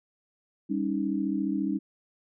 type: tone cluster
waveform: sine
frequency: 198.3 / 277.8 / 312.4 Hz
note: G3 / C#4 / D#4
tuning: +20 / +4 / +7 cents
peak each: -30 dBFS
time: 0.69-1.79 s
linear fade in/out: 20 ms
effects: none